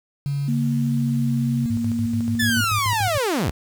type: tone with pitch glide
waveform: sine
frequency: 141.2 to 133.43 Hz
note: C#3 to C3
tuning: +32 to +34 cents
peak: -21 dBFS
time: 0.26-1.66 s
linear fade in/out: 0 ms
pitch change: -98 cents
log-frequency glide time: 0.61-1.52 s
type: tone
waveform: sine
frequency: 233.1 Hz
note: A#3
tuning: in tune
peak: -21 dBFS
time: 0.48-2.61 s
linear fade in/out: 5 ms
type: tone with tremolo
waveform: sine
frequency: 104.9 Hz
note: G#2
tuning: 18 cents sharp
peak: -22 dBFS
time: 1.7-3.18 s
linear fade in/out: 5 ms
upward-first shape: square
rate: 6.9 Hz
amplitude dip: 70%
type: linear sweep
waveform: sawtooth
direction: down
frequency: 1779 to 43.05 Hz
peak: -16 dBFS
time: 2.39-3.51 s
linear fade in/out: 10 ms
effects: 7-bit